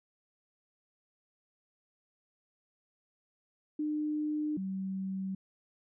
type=tone pair in turn; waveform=sine; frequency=302.2 / 191.2 Hz; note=D4 / G3; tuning=+50 / -43 cents; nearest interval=minor sixth; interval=793 cents; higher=first; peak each=-30 / -33 dBFS; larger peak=first; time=3.79-4.57 / 4.57-5.35 s; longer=neither; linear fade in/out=5 ms; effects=none

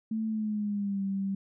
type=tone with pitch glide; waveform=sine; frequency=220.5 to 195.31 Hz; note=A3 to G3; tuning=+4 to -6 cents; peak=-28 dBFS; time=0.11-1.35 s; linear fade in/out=5 ms; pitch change=-210 cents; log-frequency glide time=0.27-1.03 s; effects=none

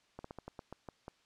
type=slowing click train; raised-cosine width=1 ms; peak=-30 dBFS; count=9; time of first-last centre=0.19-1.081 s; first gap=54 ms; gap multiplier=1.2; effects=white hiss -70 dBFS RMS until 1.25 s + low-pass 5000 Hz 12 dB/octave

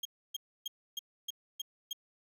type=tone bursts; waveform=35% pulse; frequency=3236 Hz; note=G#7; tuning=46 cents flat; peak=-33 dBFS; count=7; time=0.03-1.931 s; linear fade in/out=5 ms; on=23 ms; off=290 ms; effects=none

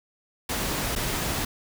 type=noise with dropouts; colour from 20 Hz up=pink; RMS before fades=-28 dBFS; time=0.49-1.45 s; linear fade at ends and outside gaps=5 ms; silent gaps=0.953-0.96 s; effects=none

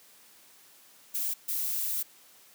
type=noise bursts at uneven times; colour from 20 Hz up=violet; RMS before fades=-31 dBFS; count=2; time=1.14-1.34 / 1.48-2.03 s; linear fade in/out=10 ms; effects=white hiss -57 dBFS RMS until 2.54 s + high-pass 150 Hz 12 dB/octave

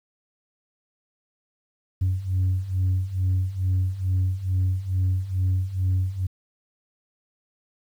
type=beating tone pair; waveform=sine; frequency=91.6 / 93.9 Hz; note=F#2 / F#2; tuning=-17 / +26 cents; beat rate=2.3 Hz; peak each=-24 / -21 dBFS; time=2.01-6.27 s; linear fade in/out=10 ms; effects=tanh soft clip ceiling -17 dBFS + 9-bit

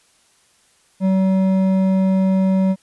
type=tone with hard clipping; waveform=sine; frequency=190 Hz; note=F#3; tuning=46 cents sharp; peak=-15 dBFS; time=1-2.76 s; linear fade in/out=50 ms; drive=8 dB; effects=white hiss -57 dBFS RMS until 2.82 s + resampled to 24000 Hz

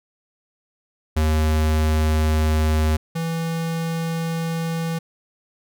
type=tone pair in turn; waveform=square; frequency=77.78 / 164.81 Hz; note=D#2 / E3; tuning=0 / 0 cents; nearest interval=octave + minor second; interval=1300 cents; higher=second; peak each=-17 / -23 dBFS; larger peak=first; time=1.16-2.97 / 3.15-4.99 s; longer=second; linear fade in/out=10 ms; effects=none

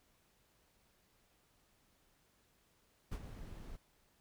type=noise with ADSR envelope; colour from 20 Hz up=brown; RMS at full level=-38 dBFS; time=3.11-3.77 s; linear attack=17 ms; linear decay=59 ms; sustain=-11 dB; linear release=15 ms; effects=pink hiss -73 dBFS RMS until 4.2 s

